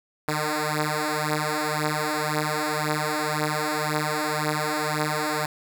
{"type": "beating tone pair", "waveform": "5% pulse", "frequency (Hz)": [151, 152.9], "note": ["D3", "D#3"], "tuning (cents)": [48, -30], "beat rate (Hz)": 1.9, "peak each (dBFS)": [-16, -15], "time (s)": [0.28, 5.46], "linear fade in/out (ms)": 2, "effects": []}